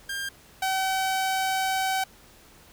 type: tone pair in turn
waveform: sawtooth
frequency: 1600 / 762.6 Hz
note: G6 / G5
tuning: +35 / -48 cents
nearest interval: octave + minor second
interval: 1283 cents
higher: first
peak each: -26 / -20 dBFS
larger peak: second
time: 0.09-0.29 / 0.62-2.04 s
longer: second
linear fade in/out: 5 ms
effects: pink hiss -53 dBFS RMS until 2.72 s